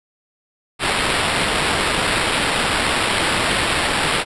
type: noise with sample-and-hold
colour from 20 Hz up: white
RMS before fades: -19 dBFS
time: 0.79-4.25 s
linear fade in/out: 50 ms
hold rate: 6300 Hz
effects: resampled to 24000 Hz